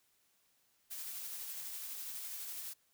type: noise with tremolo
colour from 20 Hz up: blue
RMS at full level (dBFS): -43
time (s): 0.9-2.74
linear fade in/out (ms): 20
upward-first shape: sine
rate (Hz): 12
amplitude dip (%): 25
effects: white hiss -74 dBFS RMS until 2.93 s